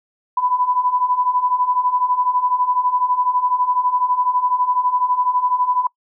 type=beating tone pair; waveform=sine; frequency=987.8 / 999.8 Hz; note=B5 / B5; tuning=0 / +21 cents; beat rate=12 Hz; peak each=-21 / -17 dBFS; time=0.37-5.87 s; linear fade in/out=5 ms; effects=noise-tail reverb RT60 0.1 s tail -24 dB re dry